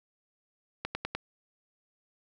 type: click train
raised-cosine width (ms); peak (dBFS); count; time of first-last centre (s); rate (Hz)
0.3; -16; 4; 0.85-1.15; 10
effects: none